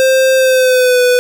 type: tone with pitch glide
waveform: square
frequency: 525 to 495.8 Hz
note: C5 to B4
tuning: +6 to +7 cents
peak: -8 dBFS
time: 0-1.19 s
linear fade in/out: 0 ms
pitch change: -99 cents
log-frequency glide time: 0.36-1.01 s
effects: none